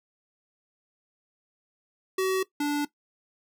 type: tone pair in turn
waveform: square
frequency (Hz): 378 / 291.6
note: F#4 / D4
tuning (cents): +37 / -12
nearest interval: major third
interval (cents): 449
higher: first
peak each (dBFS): -24 / -25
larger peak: first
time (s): 2.18-2.43 / 2.6-2.85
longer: neither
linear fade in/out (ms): 5
effects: noise-tail reverb RT60 0.1 s tail -17 dB re dry